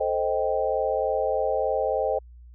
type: chord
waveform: sine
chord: A half-diminished seventh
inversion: none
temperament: equal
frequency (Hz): 440 / 523.3 / 622.3 / 784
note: A4 / C5 / Eb5 / G5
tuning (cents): 0 / 0 / 0 / 0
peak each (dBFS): -29 / -26 / -27 / -29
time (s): 0-2.19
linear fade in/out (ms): 10
effects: added 60 Hz sine -44 dBFS peak until 2.54 s